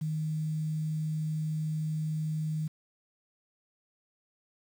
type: tone with quantisation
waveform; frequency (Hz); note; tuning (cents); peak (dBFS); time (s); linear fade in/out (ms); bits
sine; 155.56; D#3; 0; -29; 0.01-2.68; 10; 9
effects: none